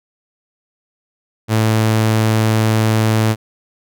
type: tone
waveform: sawtooth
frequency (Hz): 110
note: A2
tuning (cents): 0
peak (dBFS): -8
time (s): 1.48-3.36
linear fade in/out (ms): 50
effects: none